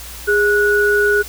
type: tone pair together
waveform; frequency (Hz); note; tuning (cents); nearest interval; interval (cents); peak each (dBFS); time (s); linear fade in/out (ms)
sine; 411.4 / 1466.1; G#4 / F#6; -16 / -16; octave + minor seventh; 2200; -14; 0.27-1.23; 20
effects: added 60 Hz sine -35 dBFS peak until 1.28 s + white hiss -34 dBFS RMS until 1.28 s